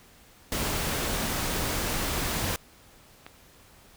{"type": "noise", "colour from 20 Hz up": "pink", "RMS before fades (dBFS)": -29, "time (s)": [0.52, 2.56], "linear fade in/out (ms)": 0}
{"type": "clicks", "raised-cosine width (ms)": 0.3, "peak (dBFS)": -25, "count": 2, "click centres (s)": [2.139, 3.265]}
{"effects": ["pink hiss -55 dBFS RMS until 3.96 s"]}